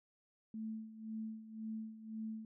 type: tone with tremolo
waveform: sine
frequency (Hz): 220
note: A3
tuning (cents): 0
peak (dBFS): -39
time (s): 0.54-2.45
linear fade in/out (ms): 2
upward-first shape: sine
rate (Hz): 1.9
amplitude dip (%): 75
effects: none